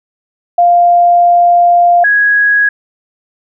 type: tone pair in turn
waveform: sine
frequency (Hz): 698.5 / 1661.3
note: F5 / G#6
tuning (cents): 0 / 0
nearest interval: octave + minor third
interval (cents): 1500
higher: second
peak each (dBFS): -4 / -6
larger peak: first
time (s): 0.58-2.04 / 2.04-2.69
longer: first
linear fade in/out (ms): 5
effects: none